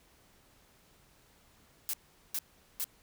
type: noise bursts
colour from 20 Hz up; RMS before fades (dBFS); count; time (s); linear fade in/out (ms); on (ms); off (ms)
blue; -34; 3; 1.89-2.842; 0; 44; 410
effects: pink hiss -64 dBFS RMS until 3.02 s